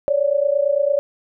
sine tone pair together, 554.4 / 583.3 Hz, C#5 / D5, 0 / -12 cents, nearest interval minor second, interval 88 cents, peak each -18 dBFS, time 0.08-0.99 s, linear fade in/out 0 ms, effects none

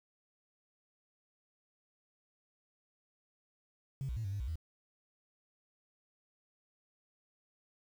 sine tone with pitch steps, 135 / 61 / 111.8 / 97.2 / 101.5 / 60.5 / 80.3 Hz, C#3 / B1 / A2 / G2 / G#2 / B1 / E2, -45 / -21 / +28 / -14 / -39 / -35 / -45 cents, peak -34 dBFS, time 4.01-4.556 s, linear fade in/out 0 ms, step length 78 ms, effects tanh soft clip ceiling -31 dBFS + 10-bit

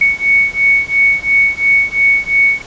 sine beating tone pair, 2221 / 2223.9 Hz, C#7 / C#7, +3 / +5 cents, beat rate 2.9 Hz, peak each -12 / -12 dBFS, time 0.01-2.62 s, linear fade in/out 5 ms, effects pink hiss -34 dBFS RMS until 2.66 s + resampled to 16000 Hz

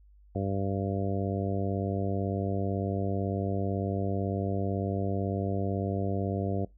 harmonic tone, 98 Hz, G2, in tune, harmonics 1 / 2 / 3 / 4 / 5 / 6 / 7, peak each -31 / -34 / -36 / -37 / -38 / -39 / -39 dBFS, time 0.35-6.65 s, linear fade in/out 5 ms, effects noise-tail reverb RT60 0.2 s tail -22 dB re dry + added 50 Hz sine -54 dBFS peak until 6.77 s

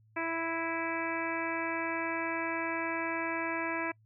harmonic tone with a mistuned harmonic, 330 Hz, E4, 2 cents sharp, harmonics 1 / 2 / 3 / 4 / 5 / 6 / 7 / 8, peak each -37 / -39 / -38 / -43 / -39 / -42 / -39 / -46 dBFS, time 0.16-3.92 s, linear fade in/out 10 ms, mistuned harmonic 8, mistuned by -24 cents, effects noise-tail reverb RT60 0.1 s tail -26 dB re dry + added 109 Hz sine -61 dBFS peak until 4.05 s

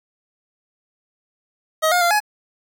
25% pulse tone with pitch steps, 632 / 713 / 692 / 841 Hz, D#5 / F5 / F5 / G#5, +27 / +36 / -16 / +22 cents, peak -11 dBFS, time 1.82-2.204 s, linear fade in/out 20 ms, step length 96 ms, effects 8-bit

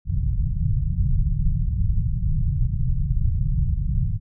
pink low-pass noise, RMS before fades -21 dBFS, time 0.05-4.2 s, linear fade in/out 50 ms, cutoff 160 Hz, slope 48 dB/octave, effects none

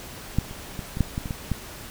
clicks, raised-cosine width 5 ms, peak -8 / -25 / -19 / -18 / -7 / -14 / -20 / -16 / -11 dBFS, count 9, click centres 0.386 / 0.511 / 0.792 / 0.971 / 1.007 / 1.179 / 1.258 / 1.308 / 1.517 s, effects pink hiss -40 dBFS RMS until 1.9 s

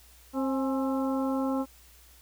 harmonic tone with a mistuned harmonic, 265.9 Hz, C4, 28 cents sharp, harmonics 1 / 2 / 3 / 4 / 5, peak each -27 / -33 / -37 / -39 / -41 dBFS, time 0.33-1.66 s, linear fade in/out 50 ms, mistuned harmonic 3, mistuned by +67 cents, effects added 60 Hz sine -56 dBFS peak until 2.21 s + white hiss -57 dBFS RMS until 2.21 s

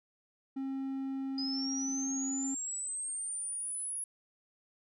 triangle tone, 268.8 Hz, C4, 47 cents sharp, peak -32 dBFS, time 0.56-2.55 s, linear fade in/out 10 ms
sine linear sweep, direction up, 4944 to 10548 Hz, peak -35 dBFS, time 1.38-4.04 s, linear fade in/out 2 ms
effects none

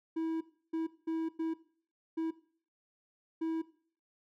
triangle tone bursts at uneven times, 324.3 Hz, E4, 28 cents flat, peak -29 dBFS, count 6, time 0.16-0.41 / 0.73-0.87 / 1.07-1.29 / 1.39-1.54 / 2.17-2.31 / 3.41-3.62 s, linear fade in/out 10 ms, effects noise-tail reverb RT60 0.5 s tail -18 dB re dry

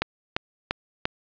click train, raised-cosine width 0.3 ms, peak -7 dBFS, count 4, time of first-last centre 0.02-1.054 s, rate 2.9 Hz, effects resampled to 11025 Hz + 8-bit

